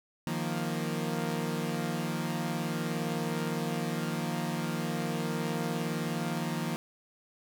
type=chord; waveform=sawtooth; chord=Eb suspended second; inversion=none; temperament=equal with one note detuned; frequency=155.56 / 175.22 / 233.1 Hz; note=Eb3 / F3 / Bb3; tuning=0 / +6 / 0 cents; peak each=-31 dBFS; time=0.27-6.76 s; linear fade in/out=0 ms; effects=none